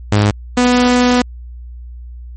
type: tone pair in turn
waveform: sawtooth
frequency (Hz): 103.9 / 247.1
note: G#2 / B3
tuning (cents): +1 / +1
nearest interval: octave + minor third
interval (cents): 1500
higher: second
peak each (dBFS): -5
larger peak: neither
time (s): 0.12-0.31 / 0.57-1.22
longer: second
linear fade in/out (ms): 5
effects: added 60 Hz sine -28 dBFS peak until 2.36 s + MP3 32 kbps